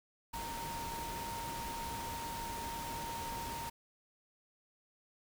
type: tone in noise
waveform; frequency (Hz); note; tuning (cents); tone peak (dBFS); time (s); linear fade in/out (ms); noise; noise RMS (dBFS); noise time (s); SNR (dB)
sine; 926; A#5; -12; -41; 0.33-3.7; 10; pink; -44; 0.33-3.7; 0
effects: none